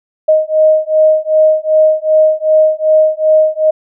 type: beating tone pair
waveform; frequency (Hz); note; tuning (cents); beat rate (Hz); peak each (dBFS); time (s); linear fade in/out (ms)
sine; 622.3 / 624.9; D#5 / D#5; 0 / +7; 2.6; -10; 0.28-3.71; 10
effects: none